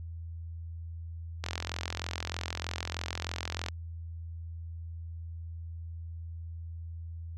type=click train; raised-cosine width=0.2 ms; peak=-16 dBFS; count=98; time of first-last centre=1.44-3.685 s; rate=43.2 Hz; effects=added 83 Hz sine -38 dBFS peak until 7.37 s